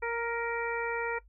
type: harmonic tone with a mistuned harmonic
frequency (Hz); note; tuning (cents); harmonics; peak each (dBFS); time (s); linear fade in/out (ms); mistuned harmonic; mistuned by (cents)
466.2; A#4; 0; 1 / 2 / 3 / 4 / 5; -33 / -36 / -38 / -39 / -40; 0.02-1.19; 10; 4; +16
effects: noise-tail reverb RT60 0.1 s tail -19 dB re dry + added 50 Hz sine -55 dBFS peak until 1.28 s